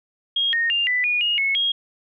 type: tone with pitch steps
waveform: sine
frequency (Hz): 3260 / 1851 / 2800 / 1989 / 2450 / 2863 / 2192 / 3268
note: G#7 / A#6 / F7 / B6 / D#7 / F7 / C#7 / G#7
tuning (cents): -33 / -13 / +4 / +12 / -27 / +42 / -20 / -29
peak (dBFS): -18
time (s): 0.36-1.72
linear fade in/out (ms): 5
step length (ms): 170
effects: none